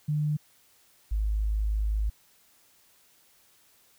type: tone pair in turn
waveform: sine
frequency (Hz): 150.1 / 52.66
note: D3 / G#1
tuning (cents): +38 / +25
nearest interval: octave + tritone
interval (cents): 1813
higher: first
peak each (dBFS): -24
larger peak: neither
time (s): 0.08-0.37 / 1.11-2.1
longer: second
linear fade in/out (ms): 10
effects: white hiss -62 dBFS RMS until 3.98 s